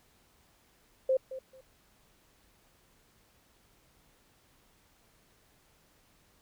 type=tone with echo; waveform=sine; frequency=524 Hz; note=C5; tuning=2 cents sharp; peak=-23 dBFS; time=1.09-1.17 s; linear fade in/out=5 ms; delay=220 ms; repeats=2; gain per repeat=-14 dB; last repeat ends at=1.61 s; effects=pink hiss -66 dBFS RMS until 6.41 s